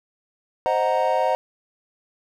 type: chord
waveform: triangle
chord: C half-diminished seventh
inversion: none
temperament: equal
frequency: 523.3 / 622.3 / 740 / 932.3 Hz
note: C5 / Eb5 / Gb5 / Bb5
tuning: 0 / 0 / 0 / 0 cents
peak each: -22 dBFS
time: 0.66-1.35 s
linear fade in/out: 0 ms
effects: none